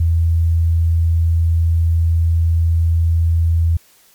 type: tone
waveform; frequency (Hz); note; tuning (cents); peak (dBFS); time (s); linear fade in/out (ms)
sine; 82.9; E2; +10; -11; 0-3.77; 5
effects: white hiss -51 dBFS RMS until 4.14 s + MP3 96 kbps